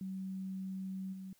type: tone with level steps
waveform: sine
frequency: 190 Hz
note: F#3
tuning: 46 cents sharp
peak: -38 / -43 dBFS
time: 0.01-1.33 s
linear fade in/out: 2 ms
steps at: 1.12 s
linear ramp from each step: 20 ms
effects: white hiss -70 dBFS RMS until 1.39 s